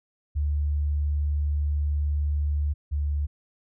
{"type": "tone pair in turn", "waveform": "sine", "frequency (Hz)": [73.42, 72.91], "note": ["D2", "D2"], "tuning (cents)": [0, -12], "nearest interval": "unison", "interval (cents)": 12, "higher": "first", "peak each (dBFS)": [-22, -23], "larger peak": "first", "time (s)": [[0.35, 2.74], [2.91, 3.27]], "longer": "first", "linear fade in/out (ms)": 20, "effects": []}